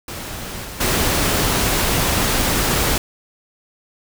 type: noise with level steps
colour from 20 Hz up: pink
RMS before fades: -30 / -32 / -18 dBFS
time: 0.08-2.98 s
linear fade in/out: 2 ms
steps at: 0.64 / 0.8 s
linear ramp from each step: 10 ms
effects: none